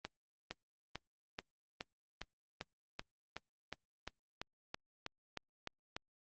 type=accelerating click train; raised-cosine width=0.2 ms; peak=-23 dBFS; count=17; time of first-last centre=0.05-5.965 s; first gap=460 ms; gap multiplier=0.97; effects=low-pass 5000 Hz 12 dB/octave + Opus 24 kbps